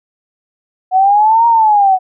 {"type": "linear two-way sweep", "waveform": "sine", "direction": "up then down", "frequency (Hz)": [736, 940, 736], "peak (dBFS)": -6, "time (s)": [0.91, 1.99], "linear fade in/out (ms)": 50, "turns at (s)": 1.47, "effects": []}